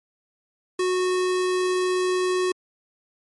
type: tone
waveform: square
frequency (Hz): 366.9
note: F#4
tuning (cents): -15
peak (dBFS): -21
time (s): 0.79-2.52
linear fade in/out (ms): 5
effects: MP3 48 kbps